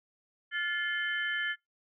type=tone cluster; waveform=sine; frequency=1407 / 1735 / 2120 / 3064 Hz; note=F6 / A6 / C7 / G7; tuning=+12 / -25 / +22 / -40 cents; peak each=-38 / -31 / -39 / -39 dBFS; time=0.51-1.56 s; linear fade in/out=50 ms; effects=noise-tail reverb RT60 0.2 s tail -25 dB re dry